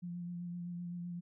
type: tone with vibrato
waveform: sine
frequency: 174.61 Hz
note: F3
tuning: in tune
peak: -39 dBFS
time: 0.02-1.21 s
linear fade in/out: 20 ms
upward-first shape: sine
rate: 7.8 Hz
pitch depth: 21 cents each way
effects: none